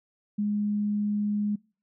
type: tone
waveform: sine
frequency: 207.5 Hz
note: G#3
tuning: 1 cent flat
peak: -24 dBFS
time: 0.38-1.56 s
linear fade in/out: 10 ms
effects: noise-tail reverb RT60 0.4 s tail -25 dB re dry